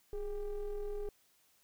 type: ring-modulated tone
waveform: triangle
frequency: 196 Hz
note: G3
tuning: in tune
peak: -31 dBFS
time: 0.13-1.09 s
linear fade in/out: 2 ms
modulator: 216 Hz
effects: white hiss -70 dBFS RMS until 1.63 s